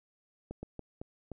slowing click train, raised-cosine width 2 ms, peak -27 dBFS, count 5, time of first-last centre 0.51-1.317 s, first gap 120 ms, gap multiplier 1.36, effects none

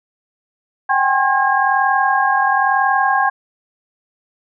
sine tone cluster, 772 / 813 / 1070 / 1627 Hz, G5 / G#5 / C6 / G#6, -27 / -37 / +38 / -36 cents, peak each -18 dBFS, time 0.89-3.3 s, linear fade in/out 10 ms, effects none

